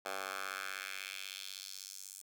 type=tone with high-pass filter sweep; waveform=10% pulse; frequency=96.2 Hz; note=G2; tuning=32 cents flat; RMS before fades=-44 dBFS; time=0.05-2.22 s; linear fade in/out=10 ms; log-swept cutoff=790 to 7900 Hz; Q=1.8; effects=none